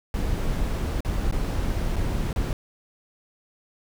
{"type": "noise with dropouts", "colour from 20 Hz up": "brown", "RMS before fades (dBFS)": -25, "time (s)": [0.14, 2.53], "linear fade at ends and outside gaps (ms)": 1, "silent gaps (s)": [[1.006, 1.048], [1.312, 1.324], [1.96, 1.964], [2.329, 2.36]], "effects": []}